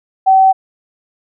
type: tone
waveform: sine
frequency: 765 Hz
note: G5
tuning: 42 cents flat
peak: -5 dBFS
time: 0.26-0.53 s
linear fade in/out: 20 ms
effects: none